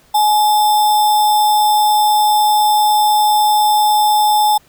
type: tone with sample-and-hold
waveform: sine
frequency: 843 Hz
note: G#5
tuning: 26 cents sharp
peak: -9 dBFS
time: 0.14-4.58 s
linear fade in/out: 10 ms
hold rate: 4410 Hz
effects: pink hiss -51 dBFS RMS until 4.68 s